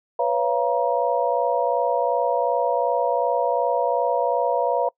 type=tone cluster; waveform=sine; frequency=495.3 / 558 / 687 / 947 Hz; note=B4 / C#5 / F5 / A#5; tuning=+5 / +11 / -29 / +27 cents; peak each=-24 dBFS; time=0.19-4.89 s; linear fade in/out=5 ms; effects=noise-tail reverb RT60 0.1 s tail -25 dB re dry